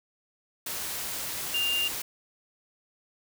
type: tone in noise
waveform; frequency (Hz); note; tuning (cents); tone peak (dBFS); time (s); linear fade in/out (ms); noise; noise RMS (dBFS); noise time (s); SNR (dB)
sine; 2800; F7; +4; -25; 1.54-1.88; 5; white; -34; 0.66-2.02; +6
effects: none